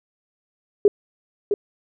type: tone with echo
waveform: sine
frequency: 409.1 Hz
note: G#4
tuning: 26 cents flat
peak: -9 dBFS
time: 0.85-0.88 s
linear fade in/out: 2 ms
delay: 660 ms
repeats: 1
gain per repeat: -7 dB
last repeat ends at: 1.54 s
effects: none